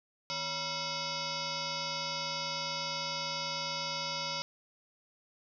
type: tone with frequency modulation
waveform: sine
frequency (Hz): 2978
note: F#7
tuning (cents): +11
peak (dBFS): -33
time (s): 0.3-4.42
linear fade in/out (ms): 0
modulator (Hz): 403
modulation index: 6.4
effects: none